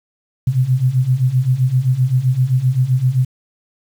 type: beating tone pair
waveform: sine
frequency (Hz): 123.7 / 131.4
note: B2 / C3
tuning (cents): +3 / +8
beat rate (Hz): 7.7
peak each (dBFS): -17 / -14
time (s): 0.47-3.25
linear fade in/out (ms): 5
effects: 7-bit